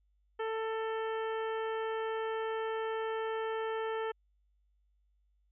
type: harmonic tone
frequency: 444.1 Hz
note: A4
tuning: 16 cents sharp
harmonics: 1 / 2 / 3 / 4 / 5 / 6 / 7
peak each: -34 / -40 / -43 / -45 / -53 / -54 / -52 dBFS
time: 0.39-4.12 s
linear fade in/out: 10 ms
effects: added 50 Hz sine -69 dBFS peak until 5.51 s